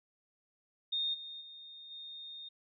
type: tone with level steps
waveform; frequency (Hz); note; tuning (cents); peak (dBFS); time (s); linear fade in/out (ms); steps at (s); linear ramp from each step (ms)
sine; 3674; A#7; -26; -31 / -43 / -48 / -44; 0.92-2.49; 10; 1.13 / 1.4 / 1.9; 20
effects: none